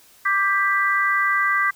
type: chord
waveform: sine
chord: G major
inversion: second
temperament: equal with one note detuned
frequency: 1174.7 / 1584.4 / 1975.5 Hz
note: D6 / G6 / B6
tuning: 0 / +18 / 0 cents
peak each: -21 / -22 / -21 dBFS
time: 0.25-1.71 s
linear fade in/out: 10 ms
effects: white hiss -52 dBFS RMS until 1.75 s